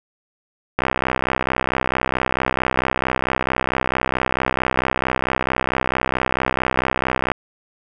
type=click train; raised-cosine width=0.5 ms; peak=-3 dBFS; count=422; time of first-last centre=0.79-7.317 s; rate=64.5 Hz; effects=none